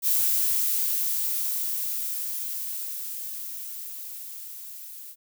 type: noise with level ramp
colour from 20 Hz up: violet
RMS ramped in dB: -22 to -42 dBFS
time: 0.02-5.16 s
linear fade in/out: 50 ms
effects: none